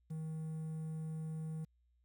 triangle tone with quantisation, 158.4 Hz, D#3, 31 cents sharp, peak -37 dBFS, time 0.1-1.65 s, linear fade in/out 10 ms, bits 11, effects added 60 Hz sine -70 dBFS peak until 2.04 s

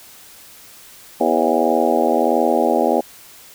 harmonic tone with a mistuned harmonic, 81.4 Hz, E2, 21 cents flat, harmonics 3 / 4 / 5 / 6 / 7 / 8 / 9 / 10, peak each -22 / -22 / -22 / -22 / -22 / -22 / -22 / -22 dBFS, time 1.2-3.01 s, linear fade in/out 10 ms, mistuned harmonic 6, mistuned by +63 cents, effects white hiss -43 dBFS RMS until 3.54 s

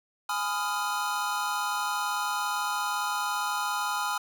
square chord, F half-diminished seventh, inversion first, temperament equal with one note detuned, 830.6 / 1005 / 1244.5 / 1396.9 Hz, Ab5 / Cb6 / Eb6 / F6, 0 / +30 / 0 / 0 cents, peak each -34 dBFS, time 0.29-4.18 s, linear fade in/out 5 ms, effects none

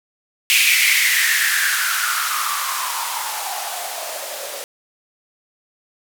violet noise with band-pass filter sweep, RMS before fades -20 dBFS, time 0.5-4.64 s, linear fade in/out 0 ms, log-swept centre 2500 to 520 Hz, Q 6.4, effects none

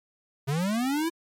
square linear sweep, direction up, 130.81 to 340 Hz, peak -25 dBFS, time 0.47-1.1 s, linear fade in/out 20 ms, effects MP3 64 kbps

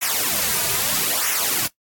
white noise with flanger, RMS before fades -21 dBFS, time 0.01-1.68 s, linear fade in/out 20 ms, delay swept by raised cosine 0.22 to 3.82 ms, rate 0.78 Hz, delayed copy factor -0.75, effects noise-tail reverb RT60 0.1 s tail -17 dB re dry + AAC 64 kbps

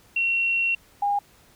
sine tone pair in turn, 2731 / 811.9 Hz, F7 / G#5, -39 / -39 cents, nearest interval octave + major sixth, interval 2100 cents, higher first, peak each -20 dBFS, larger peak neither, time 0.16-0.75 / 1.02-1.19 s, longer first, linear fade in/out 5 ms, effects pink hiss -56 dBFS RMS until 1.55 s

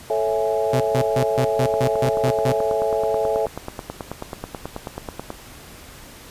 sine chord, A major seventh, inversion none, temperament equal, 440 / 554.4 / 659.3 / 830.6 Hz, A4 / C#5 / E5 / G#5, 0 / 0 / 0 / 0 cents, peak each -22 / -25 / -23 / -27 dBFS, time 0.1-3.46 s, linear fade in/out 2 ms
sawtooth tone bursts, 128.5 Hz, C3, 31 cents flat, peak -15 dBFS, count 9, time 0.73-2.525 s, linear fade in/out 5 ms, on 75 ms, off 140 ms
click train, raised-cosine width 1 ms, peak -14 dBFS, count 34, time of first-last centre 1.74-5.304 s, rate 9.26 Hz
effects pink hiss -42 dBFS RMS until 6.3 s + resampled to 32000 Hz

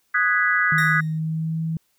sine chord, G# minor seventh, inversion second, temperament equal, 1244.5 / 1480 / 1661.2 / 1975.5 Hz, D#6 / F#6 / G#6 / B6, 0 / 0 / 0 / 0 cents, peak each -24 / -22 / -21 / -23 dBFS, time 0.14-1.01 s, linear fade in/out 10 ms
sine tone with pitch glide, 157.2 to 161.81 Hz, D#3 to E3, +18 to -32 cents, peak -22 dBFS, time 0.72-1.77 s, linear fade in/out 2 ms, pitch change +50 cents, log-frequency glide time 1.03-1.61 s
sawtooth tone with exponential decay, 1861 Hz, A#6, 3 cents flat, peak -22 dBFS, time 0.78-1.19 s, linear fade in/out 2 ms, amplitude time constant 89 ms
effects white hiss -67 dBFS RMS until 1.98 s

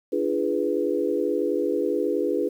sine chord, D diminished seventh, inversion none, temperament equal with one note detuned, 293.7 / 343 / 415.3 / 493.9 Hz, D4 / F4 / Ab4 / Cb5, 0 / -31 / 0 / 0 cents, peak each -28 / -27 / -26 / -27 dBFS, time 0.12-2.49 s, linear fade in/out 10 ms, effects 9-bit

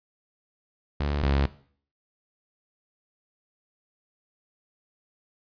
sawtooth tone pair in turn, 72.3 / 69.51 Hz, D2 / C#2, -27 / +5 cents, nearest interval minor second, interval 68 cents, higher first, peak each -21 / -17 dBFS, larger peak second, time 1-1.23 / 1.23-1.46 s, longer neither, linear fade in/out 5 ms, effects noise-tail reverb RT60 0.5 s tail -17 dB re dry + resampled to 11025 Hz

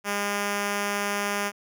5% pulse tone, 203.3 Hz, G#3, 37 cents flat, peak -14 dBFS, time 0.04-1.52 s, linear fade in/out 50 ms, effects none

